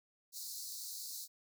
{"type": "high-pass noise", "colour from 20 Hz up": "pink", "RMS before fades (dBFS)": -45, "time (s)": [0.32, 1.28], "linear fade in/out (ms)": 50, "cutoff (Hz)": 4000, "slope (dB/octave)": 96, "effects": []}